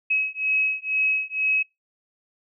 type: beating tone pair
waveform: sine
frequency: 2557 / 2559.1 Hz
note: D#7 / D#7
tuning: +47 / +48 cents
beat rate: 2.1 Hz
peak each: -24 dBFS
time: 0.1-1.63 s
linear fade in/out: 10 ms
effects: noise-tail reverb RT60 0.2 s tail -26 dB re dry